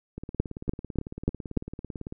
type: two click trains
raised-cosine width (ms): 3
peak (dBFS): -23 / -10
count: 36 / 5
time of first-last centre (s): 0.18-2.124 / 0.4-1.573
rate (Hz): 18 / 3.41
effects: none